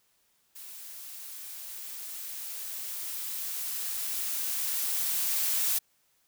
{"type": "noise with level ramp", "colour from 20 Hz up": "blue", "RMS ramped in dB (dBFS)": [-45, -27], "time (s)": [0.55, 5.79], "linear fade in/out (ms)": 10, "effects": ["white hiss -70 dBFS RMS until 6.27 s"]}